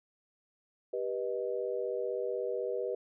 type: chord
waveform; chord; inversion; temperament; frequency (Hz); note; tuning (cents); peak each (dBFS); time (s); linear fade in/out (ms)
sine; G augmented; none; equal with one note detuned; 392 / 487.9 / 622.3; G4 / B4 / D#5; 0 / -21 / 0; -36 / -34 / -39; 0.93-2.95; 5
effects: none